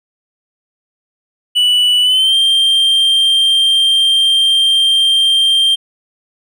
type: tone with pitch glide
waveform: triangle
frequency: 2960 to 3172 Hz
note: F#7 to G7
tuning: 0 to +20 cents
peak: -7 dBFS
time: 1.55-5.76 s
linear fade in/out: 20 ms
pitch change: +120 cents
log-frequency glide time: 2.02-2.35 s
effects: none